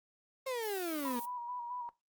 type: exponential sweep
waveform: 35% pulse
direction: down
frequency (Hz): 542 to 233.1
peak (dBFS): -33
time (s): 0.46-1.2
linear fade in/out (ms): 10
type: noise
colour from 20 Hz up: violet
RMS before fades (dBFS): -45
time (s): 0.62-1.26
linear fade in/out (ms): 10
type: tone with vibrato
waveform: sine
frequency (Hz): 970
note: B5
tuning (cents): -31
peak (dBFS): -38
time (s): 1.05-1.89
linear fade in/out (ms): 0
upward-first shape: square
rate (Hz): 4.6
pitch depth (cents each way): 34
effects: noise-tail reverb RT60 0.2 s tail -19 dB re dry + Opus 32 kbps